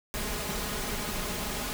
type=noise with comb filter; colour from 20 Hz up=pink; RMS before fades=-33 dBFS; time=0.14-1.73 s; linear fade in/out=0 ms; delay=4.8 ms; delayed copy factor=+0.55; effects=none